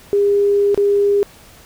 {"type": "tone with dropouts", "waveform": "sine", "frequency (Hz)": 404.7, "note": "G#4", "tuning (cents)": -45, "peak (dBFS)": -11, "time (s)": [0.13, 1.23], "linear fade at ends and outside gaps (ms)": 0, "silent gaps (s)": [0.745, 0.776], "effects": ["pink hiss -44 dBFS RMS until 1.65 s"]}